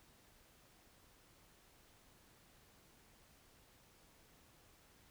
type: silence
effects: pink hiss -67 dBFS RMS until 5.1 s